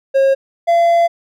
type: tone pair in turn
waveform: triangle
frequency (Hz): 541 / 681.6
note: C#5 / F5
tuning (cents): -42 / -42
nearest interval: major third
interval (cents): 400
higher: second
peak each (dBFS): -7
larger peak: neither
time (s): 0.14-0.35 / 0.67-1.08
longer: second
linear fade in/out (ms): 20
effects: none